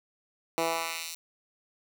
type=tone with high-pass filter sweep; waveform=10% pulse; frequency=164.81 Hz; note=E3; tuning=in tune; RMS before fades=-32 dBFS; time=0.58-1.15 s; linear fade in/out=0 ms; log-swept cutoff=340 to 5400 Hz; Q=0.88; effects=none